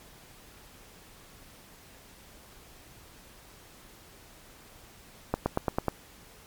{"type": "accelerating click train", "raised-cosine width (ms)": 1, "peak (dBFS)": -11, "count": 6, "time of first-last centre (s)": [5.34, 5.883], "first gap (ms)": 120, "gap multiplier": 0.95, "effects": ["pink hiss -53 dBFS RMS until 6.46 s", "MP3 96 kbps"]}